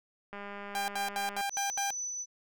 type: click train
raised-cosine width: 0.5 ms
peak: -28 dBFS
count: 219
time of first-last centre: 0.33-1.409 s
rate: 202 Hz
type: tone bursts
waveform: sawtooth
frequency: 797 Hz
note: G5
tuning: 28 cents sharp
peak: -27 dBFS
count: 6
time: 0.75-1.905 s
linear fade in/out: 0 ms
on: 130 ms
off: 75 ms
type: tone with tremolo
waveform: sine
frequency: 5990 Hz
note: F#8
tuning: 20 cents sharp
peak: -33 dBFS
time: 1.5-2.26 s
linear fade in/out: 50 ms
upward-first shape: sine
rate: 4.3 Hz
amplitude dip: 25%
effects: none